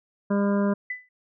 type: harmonic tone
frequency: 201.3 Hz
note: G3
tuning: 46 cents sharp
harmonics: 1 / 2 / 3 / 5 / 6 / 7 / 8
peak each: -21 / -29 / -29 / -34 / -41 / -39 / -42 dBFS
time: 0.3-0.74 s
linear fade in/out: 10 ms
type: tone with exponential decay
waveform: sine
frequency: 1999 Hz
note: B6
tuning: 20 cents sharp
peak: -25 dBFS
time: 0.9-1.09 s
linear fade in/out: 5 ms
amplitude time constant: 40 ms
effects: none